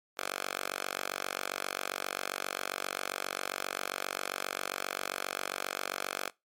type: tone with high-pass filter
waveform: 5% pulse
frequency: 47.49 Hz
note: F#1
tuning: 46 cents sharp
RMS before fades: -37 dBFS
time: 0.17-6.3 s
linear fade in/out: 10 ms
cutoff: 890 Hz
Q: 0.88
effects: noise-tail reverb RT60 0.2 s tail -22 dB re dry + MP3 64 kbps